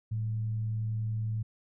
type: tone with frequency modulation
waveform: sine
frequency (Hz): 110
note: A2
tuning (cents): 0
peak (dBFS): -29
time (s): 0.11-1.43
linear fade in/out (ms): 10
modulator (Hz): 89.1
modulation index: 0.21
effects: none